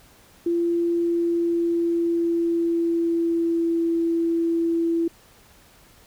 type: tone with pitch glide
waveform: sine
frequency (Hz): 341.3 to 333.9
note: F4 to E4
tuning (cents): -40 to +22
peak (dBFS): -19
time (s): 0.46-5.08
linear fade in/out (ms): 5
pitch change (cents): -38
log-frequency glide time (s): 0.94-3.83
effects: pink hiss -53 dBFS RMS until 6.06 s